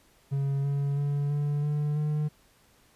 triangle tone with pitch steps, 138.59 / 140.93 / 143.31 / 145.73 / 148.19 / 150.7 Hz, C#3 / C#3 / D3 / D3 / D3 / D3, 0 / +29 / -42 / -13 / +16 / +45 cents, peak -23 dBFS, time 0.31-2.29 s, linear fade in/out 20 ms, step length 330 ms, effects pink hiss -62 dBFS RMS until 2.95 s + resampled to 32000 Hz

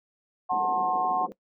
sine chord, F# diminished, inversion none, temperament just, 740 / 888 / 1065.6 Hz, F#5 / A5 / C6, 0 / +16 / +31 cents, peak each -25 / -31 / -28 dBFS, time 0.49-1.27 s, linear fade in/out 20 ms
white band-pass noise, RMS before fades -40 dBFS, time 0.52-1.32 s, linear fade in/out 0 ms, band 170 to 550 Hz, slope 96 dB/octave
effects noise-tail reverb RT60 0.1 s tail -19 dB re dry

